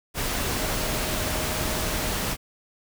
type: tone in noise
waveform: sine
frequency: 622.3 Hz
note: D#5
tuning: in tune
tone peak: -37 dBFS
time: 0.54-2.13 s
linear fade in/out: 50 ms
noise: pink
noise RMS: -27 dBFS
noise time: 0.14-2.37 s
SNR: -13 dB
effects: none